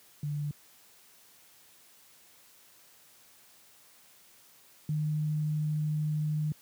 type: tone pair in turn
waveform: sine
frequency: 146.83 / 152.18 Hz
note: D3 / D#3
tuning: 0 / -38 cents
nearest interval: minor second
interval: 62 cents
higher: second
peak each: -30 / -27 dBFS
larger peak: second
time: 0.23-0.51 / 4.89-6.52 s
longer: second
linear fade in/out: 2 ms
effects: white hiss -59 dBFS RMS until 6.61 s + high-pass 80 Hz 12 dB/octave